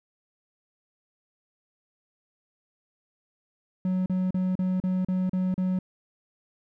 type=tone bursts; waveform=triangle; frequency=185 Hz; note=F#3; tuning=in tune; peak=-21 dBFS; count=8; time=3.85-5.789 s; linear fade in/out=2 ms; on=210 ms; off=37 ms; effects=none